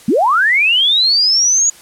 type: linear sweep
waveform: sine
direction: up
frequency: 183.2 to 6800 Hz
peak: -9 dBFS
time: 0.08-1.7 s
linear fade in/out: 5 ms
effects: white hiss -41 dBFS RMS until 1.81 s + low-pass 11000 Hz 12 dB/octave